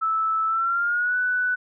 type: tone with pitch glide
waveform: sine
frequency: 1312 to 1489.8 Hz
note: E6 to F#6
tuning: -9 to +11 cents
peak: -20 dBFS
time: 0.01-1.56 s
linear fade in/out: 20 ms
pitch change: +220 cents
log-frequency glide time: 0.47-1.17 s
effects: none